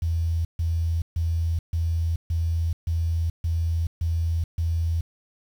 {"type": "tone bursts", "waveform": "sine", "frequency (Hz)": 82.9, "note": "E2", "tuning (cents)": 10, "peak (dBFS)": -21, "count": 9, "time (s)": [0.02, 5.01], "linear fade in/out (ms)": 5, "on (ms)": 430, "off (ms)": 140, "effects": ["8-bit"]}